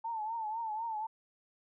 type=tone with vibrato; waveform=sine; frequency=888 Hz; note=A5; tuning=16 cents sharp; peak=-34 dBFS; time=0.04-1.07 s; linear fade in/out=10 ms; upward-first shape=triangle; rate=4 Hz; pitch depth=100 cents each way; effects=none